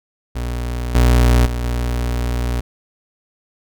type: tone with level steps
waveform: 35% pulse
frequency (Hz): 60.3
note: B1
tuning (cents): -41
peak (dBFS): -19 / -8 / -18 / -16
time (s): 0.35-2.61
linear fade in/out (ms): 10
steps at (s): 0.95 / 1.46 / 1.64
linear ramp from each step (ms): 2
effects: none